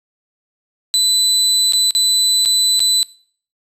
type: tone with dropouts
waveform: 30% pulse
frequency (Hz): 4000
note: B7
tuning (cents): +21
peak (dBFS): -9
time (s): 0.94-3.03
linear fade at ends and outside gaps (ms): 0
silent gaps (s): 1.723-1.734 / 1.908-1.95 / 2.451-2.458 / 2.794-2.803
effects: noise-tail reverb RT60 0.5 s tail -21 dB re dry + resampled to 32000 Hz